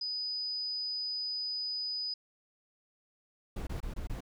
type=tone; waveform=sine; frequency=4980 Hz; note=D#8; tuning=1 cent sharp; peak=-33 dBFS; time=0.01-2.14 s; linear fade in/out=5 ms
type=noise bursts; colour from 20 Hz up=brown; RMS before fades=-37 dBFS; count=5; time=3.56-4.206 s; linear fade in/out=5 ms; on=110 ms; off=24 ms
effects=none